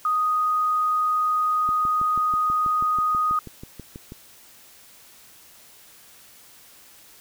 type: tone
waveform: sine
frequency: 1244.5 Hz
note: D#6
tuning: in tune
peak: -19 dBFS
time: 0.05-3.39 s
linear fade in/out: 2 ms
type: click train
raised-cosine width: 3 ms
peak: -24 dBFS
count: 16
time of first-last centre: 1.69-4.121 s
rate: 6.17 Hz
effects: white hiss -50 dBFS RMS until 7.2 s